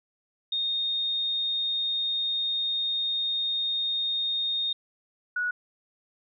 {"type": "tone pair in turn", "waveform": "sine", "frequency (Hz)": [3690, 1464.4], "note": ["A#7", "F#6"], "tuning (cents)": [-18, -18], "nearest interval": "octave + major third", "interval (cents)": 1600, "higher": "first", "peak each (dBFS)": -25, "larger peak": "neither", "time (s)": [[0.52, 4.73], [5.36, 5.51]], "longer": "first", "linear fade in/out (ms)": 5, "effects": []}